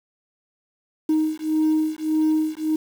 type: beating tone pair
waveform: sine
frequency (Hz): 311.1 / 312.8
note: D#4 / D#4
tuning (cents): 0 / +9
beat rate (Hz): 1.7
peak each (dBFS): -20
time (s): 1.09-2.76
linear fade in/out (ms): 5
effects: tanh soft clip ceiling -14 dBFS + 7-bit